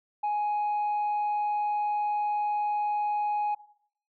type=tone; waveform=sine; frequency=834 Hz; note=G#5; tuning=7 cents sharp; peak=-23 dBFS; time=0.23-3.55 s; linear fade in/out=10 ms; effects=noise-tail reverb RT60 0.6 s tail -19 dB re dry + tanh soft clip ceiling -24 dBFS